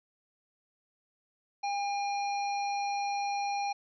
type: harmonic tone with a mistuned harmonic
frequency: 806 Hz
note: G5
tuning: 48 cents sharp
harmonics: 1 / 3 / 5 / 7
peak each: -30 / -40 / -44 / -47 dBFS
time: 1.63-3.73 s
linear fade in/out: 10 ms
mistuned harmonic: 5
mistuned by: +67 cents
effects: none